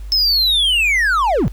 triangle linear sweep, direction down, 5274 to 85 Hz, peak -11 dBFS, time 0.12-1.48 s, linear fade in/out 0 ms, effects added 50 Hz sine -27 dBFS peak until 1.52 s + pink hiss -50 dBFS RMS until 1.52 s

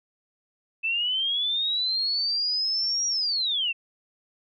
sine linear two-way sweep, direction up then down, 2619 to 5710 to 2619 Hz, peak -23 dBFS, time 0.83-3.73 s, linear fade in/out 20 ms, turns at 3.07 s, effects none

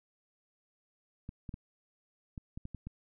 clicks, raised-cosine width 5 ms, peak -29 dBFS, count 8, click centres 1.291 / 1.492 / 1.541 / 2.378 / 2.575 / 2.654 / 2.747 / 2.87 s, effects none

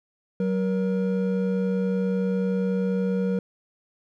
triangle tone pair together, 188.11 / 474 Hz, F#3 / A#4, +29 / +29 cents, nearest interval octave + major third, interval 1600 cents, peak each -21 / -25 dBFS, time 0.4-3.39 s, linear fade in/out 2 ms, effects none

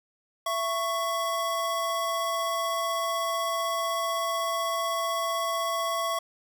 square tone pair together, 668.4 / 1108.7 Hz, E5 / C#6, +24 / 0 cents, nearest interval major sixth, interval 876 cents, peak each -31 / -29 dBFS, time 0.46-6.19 s, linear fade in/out 5 ms, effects none

